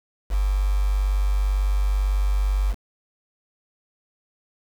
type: tone with quantisation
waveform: sine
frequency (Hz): 49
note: G1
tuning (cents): 0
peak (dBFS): -18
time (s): 0.29-2.75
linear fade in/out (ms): 50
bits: 6
effects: none